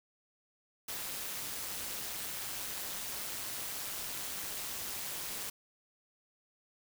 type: noise with amplitude modulation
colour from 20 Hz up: white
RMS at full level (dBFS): -37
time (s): 0.88-5.5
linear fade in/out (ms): 5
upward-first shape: sine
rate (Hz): 204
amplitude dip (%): 65
effects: none